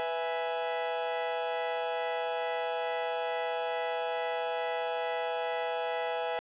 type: chord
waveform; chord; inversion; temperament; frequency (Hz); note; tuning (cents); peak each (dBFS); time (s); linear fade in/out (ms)
40% pulse; E major; second; equal; 493.9 / 659.3 / 830.6; B4 / E5 / G#5; 0 / 0 / 0; -34; 0-6.39; 0
effects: resampled to 8000 Hz + 10-bit